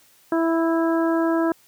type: harmonic tone with a mistuned harmonic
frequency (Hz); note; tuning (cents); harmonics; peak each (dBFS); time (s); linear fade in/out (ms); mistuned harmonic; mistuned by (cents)
329.6; E4; 0; 1 / 2 / 3 / 4 / 5; -19 / -25 / -29 / -31 / -33; 0.32-1.52; 2; 5; -17
effects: white hiss -56 dBFS RMS until 1.67 s + high-pass 60 Hz 12 dB/octave